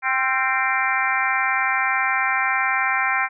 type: harmonic tone with a mistuned harmonic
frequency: 261.6 Hz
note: C4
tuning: in tune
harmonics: 3 / 4 / 5 / 6 / 7 / 8 / 9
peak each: -26 / -26 / -26 / -26 / -26 / -26 / -26 dBFS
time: 0.02-3.29 s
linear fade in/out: 50 ms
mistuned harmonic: 5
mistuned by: +51 cents
effects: none